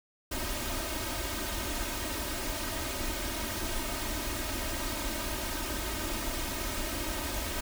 pink noise with comb filter, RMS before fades -34 dBFS, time 0.31-7.61 s, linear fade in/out 10 ms, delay 3.2 ms, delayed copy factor +0.9, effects none

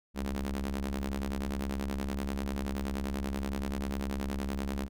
sawtooth ring-modulated tone, 69.1 Hz, C#2, 5 cents flat, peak -25 dBFS, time 0.14-4.89 s, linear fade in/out 50 ms, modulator 133 Hz, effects none

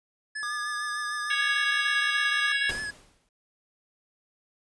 square tone with vibrato, 1700 Hz, G#6, 40 cents sharp, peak -32 dBFS, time 0.35-2.91 s, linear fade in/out 10 ms, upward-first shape sine, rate 6.6 Hz, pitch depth 33 cents each way
square tone, 1209 Hz, D6, 50 cents sharp, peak -34 dBFS, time 0.43-2.52 s, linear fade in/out 0 ms
harmonic tone, 554.4 Hz, C#5, in tune, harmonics 3 / 4 / 5 / 6 / 7, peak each -26 / -33 / -33 / -34 / -35 dBFS, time 1.3-2.71 s, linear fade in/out 5 ms
pink noise with exponential decay, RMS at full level -34 dBFS, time 2.69-3.29 s, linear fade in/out 2 ms, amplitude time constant 130 ms
effects resampled to 24000 Hz

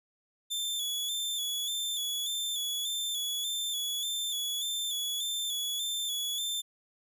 sawtooth tone with vibrato, 3474 Hz, A7, 23 cents flat, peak -28 dBFS, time 0.5-6.62 s, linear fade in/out 20 ms, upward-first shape square, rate 1.7 Hz, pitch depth 44 cents each way, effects none

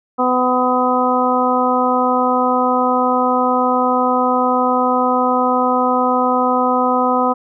harmonic tone, 251.6 Hz, B3, 32 cents sharp, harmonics 1 / 2 / 3 / 4 / 5, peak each -19 / -19 / -19 / -19 / -19 dBFS, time 0.18-7.34 s, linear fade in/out 20 ms, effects none

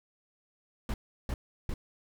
brown noise bursts, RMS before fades -32 dBFS, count 3, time 0.89-1.74 s, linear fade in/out 2 ms, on 50 ms, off 350 ms, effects none

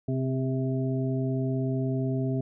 harmonic tone with a mistuned harmonic, 130.81 Hz, C3, in tune, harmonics 1 / 2 / 3 / 5, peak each -27 / -30 / -34 / -38 dBFS, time 0.08-2.41 s, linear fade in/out 5 ms, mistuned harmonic 3, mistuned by +27 cents, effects none

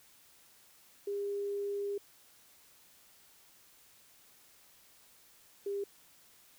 sine tone pair in turn, 403.6 / 400.8 Hz, G#4 / G4, -49 / +38 cents, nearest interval unison, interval 13 cents, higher first, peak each -33 / -33 dBFS, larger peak neither, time 1.07-1.98 / 5.66-5.84 s, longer first, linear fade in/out 5 ms, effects white hiss -62 dBFS RMS until 6.58 s

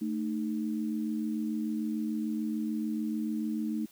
sine tone pair together, 221.1 / 307.9 Hz, A3 / D#4, +9 / -18 cents, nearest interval tritone, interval 573 cents, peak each -31 / -34 dBFS, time 0.01-3.86 s, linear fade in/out 10 ms, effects white hiss -59 dBFS RMS until 3.91 s

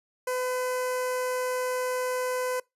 sawtooth tone with notch filter, 505 Hz, B4, 39 cents sharp, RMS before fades -29 dBFS, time 0.27-2.6 s, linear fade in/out 5 ms, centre 3600 Hz, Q 1.1, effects noise-tail reverb RT60 0.2 s tail -24 dB re dry + resampled to 32000 Hz

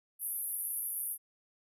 white band-pass noise, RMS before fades -37 dBFS, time 0.19-1.18 s, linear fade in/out 50 ms, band 10000 to 13000 Hz, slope 96 dB/octave, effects none

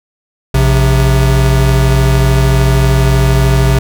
square tone pair together, 58.56 / 132.3 Hz, A#1 / C3, +9 / +20 cents, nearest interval octave + major second, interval 1411 cents, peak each -11 / -10 dBFS, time 0.54-3.79 s, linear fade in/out 5 ms, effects none

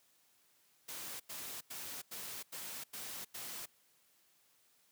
white noise bursts, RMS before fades -45 dBFS, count 7, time 0.88-3.66 s, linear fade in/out 10 ms, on 320 ms, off 90 ms, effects white hiss -71 dBFS RMS until 4.91 s + high-pass 100 Hz 12 dB/octave

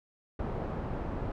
pink low-pass noise, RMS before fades -35 dBFS, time 0.39-1.32 s, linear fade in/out 5 ms, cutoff 850 Hz, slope 12 dB/octave, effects none

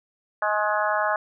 harmonic tone with a mistuned harmonic, 210.1 Hz, G#3, 20 cents sharp, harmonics 3 / 4 / 5 / 6 / 7 / 8, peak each -26 / -27 / -28 / -29 / -29 / -30 dBFS, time 0.42-1.16 s, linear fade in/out 2 ms, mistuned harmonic 5, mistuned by +24 cents, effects none

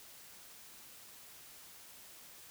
silence, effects white hiss -55 dBFS RMS until 2.5 s

